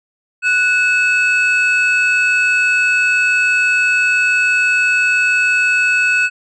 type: tone pair together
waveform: triangle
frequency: 1480 / 2593 Hz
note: F#6 / E7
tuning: 0 / -29 cents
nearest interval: minor seventh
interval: 971 cents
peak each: -12 dBFS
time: 0.42-6.3 s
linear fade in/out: 50 ms
effects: tanh soft clip ceiling -2 dBFS + resampled to 22050 Hz